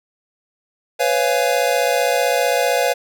square chord, C# dominant seventh, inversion third, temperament just, 498.9 / 554.4 / 693 / 831.5 Hz, B4 / C#5 / E#5 / G#5, +17 / 0 / -14 / +2 cents, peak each -21 / -21 / -21 / -26 dBFS, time 0.99-2.94 s, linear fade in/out 20 ms, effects none

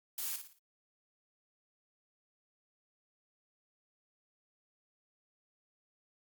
blue noise with echo, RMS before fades -38 dBFS, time 0.18-0.36 s, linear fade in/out 2 ms, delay 57 ms, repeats 4, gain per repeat -8 dB, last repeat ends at 0.588 s, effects Opus 48 kbps

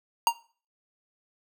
square tone with exponential decay, 932.3 Hz, A#5, in tune, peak -15 dBFS, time 0.27-0.36 s, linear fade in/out 1 ms, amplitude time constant 18 ms, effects noise-tail reverb RT60 0.4 s tail -19 dB re dry

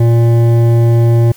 triangle tone with hard clipping, 116.8 Hz, A#2, 4 cents sharp, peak -8 dBFS, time 0-1.32 s, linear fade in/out 5 ms, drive 15 dB, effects white hiss -42 dBFS RMS until 1.36 s

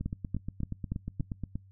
two click trains, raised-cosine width 5 ms, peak -19 / -22 dBFS, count 5 / 14, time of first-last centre 0.06-1.206 / 0.01-1.556 s, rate 3.49 / 8.41 Hz, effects noise-tail reverb RT60 0.2 s tail -25 dB re dry + added 96 Hz sine -53 dBFS peak until 1.71 s

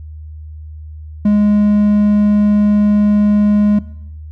triangle tone, 207.7 Hz, G#3, in tune, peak -6 dBFS, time 1.25-3.79 s, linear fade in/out 5 ms, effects noise-tail reverb RT60 0.8 s tail -19 dB re dry + added 77 Hz sine -28 dBFS peak until 4.31 s

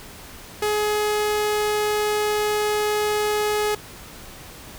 sawtooth tone, 421 Hz, G#4, 24 cents sharp, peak -16 dBFS, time 0.62-3.75 s, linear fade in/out 5 ms, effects pink hiss -41 dBFS RMS until 4.78 s

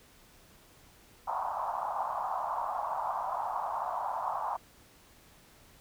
white band-pass noise, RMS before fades -34 dBFS, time 1.27-4.57 s, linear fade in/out 10 ms, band 690 to 1100 Hz, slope 48 dB/octave, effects pink hiss -59 dBFS RMS until 5.8 s

